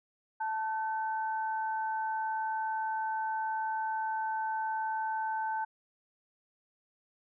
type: tone pair together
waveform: sine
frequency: 880.4 / 1527 Hz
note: A5 / G6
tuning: +1 / -46 cents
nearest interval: minor seventh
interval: 953 cents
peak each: -31 / -39 dBFS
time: 0.4-5.65 s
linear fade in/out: 10 ms
effects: none